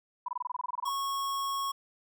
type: tone bursts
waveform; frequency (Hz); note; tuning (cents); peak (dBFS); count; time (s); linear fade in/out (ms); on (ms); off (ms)
sine; 987; B5; -1; -30; 14; 0.26-0.895; 5; 24; 23
type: tone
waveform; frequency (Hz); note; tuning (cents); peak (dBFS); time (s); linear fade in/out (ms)
square; 1100; C#6; -14; -31; 0.85-1.72; 10
effects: none